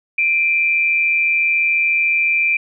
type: tone pair together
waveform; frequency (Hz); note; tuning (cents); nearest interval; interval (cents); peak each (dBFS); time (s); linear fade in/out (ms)
sine; 2367 / 2527; D7 / D#7; +13 / +26; minor second; 113; -14 / -21; 0.18-2.57; 5
effects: none